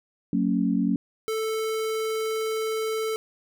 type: chord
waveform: sine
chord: F# major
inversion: none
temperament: equal with one note detuned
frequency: 185 / 227.5 / 277.2 Hz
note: F#3 / A#3 / C#4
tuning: 0 / -42 / 0 cents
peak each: -25 dBFS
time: 0.33-0.96 s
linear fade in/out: 2 ms
type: tone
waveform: square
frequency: 440.3 Hz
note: A4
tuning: 1 cent sharp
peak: -26 dBFS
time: 1.28-3.16 s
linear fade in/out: 0 ms
effects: none